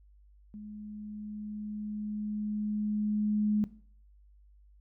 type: tone with level ramp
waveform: sine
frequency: 210.5 Hz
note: G#3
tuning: 24 cents sharp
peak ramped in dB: -41 to -23 dBFS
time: 0.54-3.64 s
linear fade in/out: 0 ms
effects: noise-tail reverb RT60 0.5 s tail -18 dB re dry + added 50 Hz sine -56 dBFS peak until 4.8 s